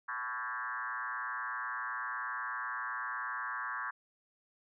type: tone with frequency modulation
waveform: sine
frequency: 1365 Hz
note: F6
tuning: 40 cents flat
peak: -35 dBFS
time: 0.08-3.91 s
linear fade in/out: 10 ms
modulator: 121 Hz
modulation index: 3.2
effects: none